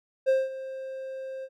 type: tone with ADSR envelope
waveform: triangle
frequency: 529 Hz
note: C5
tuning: 19 cents sharp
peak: -16 dBFS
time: 0.26-1.49 s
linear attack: 29 ms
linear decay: 200 ms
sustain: -16 dB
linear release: 53 ms
effects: none